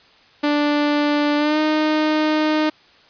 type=tone with pitch glide; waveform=sawtooth; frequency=293.7 to 307.8 Hz; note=D4 to D#4; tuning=0 to -19 cents; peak=-12 dBFS; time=0.43-2.7 s; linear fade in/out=10 ms; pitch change=+81 cents; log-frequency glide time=1.37-1.59 s; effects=white hiss -51 dBFS RMS until 3.09 s + resampled to 11025 Hz

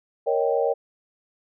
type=chord; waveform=sine; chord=Eb dominant seventh; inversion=second; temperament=equal; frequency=466.2 / 554.4 / 622.3 / 784 Hz; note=Bb4 / Db5 / Eb5 / G5; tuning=0 / 0 / 0 / 0 cents; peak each=-23 / -24 / -27 / -28 dBFS; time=0.26-0.74 s; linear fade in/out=20 ms; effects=none

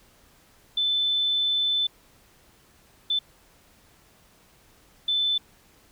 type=tone bursts at uneven times; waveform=sine; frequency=3520 Hz; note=A7; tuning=in tune; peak=-21 dBFS; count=3; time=0.77-1.87 / 3.1-3.19 / 5.08-5.38 s; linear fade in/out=5 ms; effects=pink hiss -58 dBFS RMS until 5.91 s

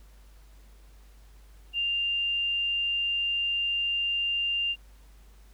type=tone; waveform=sine; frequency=2794 Hz; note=F7; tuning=in tune; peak=-25 dBFS; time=1.73-4.76 s; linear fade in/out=50 ms; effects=added 50 Hz sine -50 dBFS peak until 5.53 s + pink hiss -62 dBFS RMS until 5.53 s

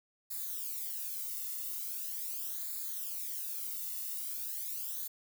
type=noise with flanger; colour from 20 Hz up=violet; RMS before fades=-39 dBFS; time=0.3-5.08 s; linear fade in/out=10 ms; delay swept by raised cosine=0.34 to 1.27 ms; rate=0.41 Hz; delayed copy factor=-0.95; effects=none

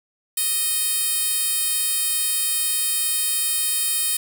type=tone with high-pass filter; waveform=10% pulse; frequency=622.3 Hz; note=D#5; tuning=in tune; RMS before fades=-22 dBFS; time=0.37-4.17 s; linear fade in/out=5 ms; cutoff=8300 Hz; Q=0.6; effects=8-bit

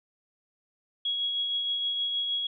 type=tone with tremolo; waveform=sine; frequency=3322 Hz; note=G#7; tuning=in tune; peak=-25 dBFS; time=1.05-2.47 s; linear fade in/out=5 ms; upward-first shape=triangle; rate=6.4 Hz; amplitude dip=35%; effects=none

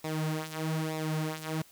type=tone with flanger; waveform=sawtooth; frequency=157.2 Hz; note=D#3; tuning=18 cents sharp; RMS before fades=-33 dBFS; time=0.04-1.62 s; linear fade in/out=5 ms; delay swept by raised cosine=0.64 to 6.34 ms; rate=1.1 Hz; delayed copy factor=-0.7; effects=white hiss -58 dBFS RMS until 1.71 s

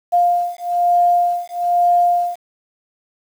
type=beating tone pair; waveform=sine; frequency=702 / 703.1 Hz; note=F5 / F5; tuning=+9 / +11 cents; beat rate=1.1 Hz; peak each=-16 / -16 dBFS; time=0.12-2.36 s; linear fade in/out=20 ms; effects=7-bit

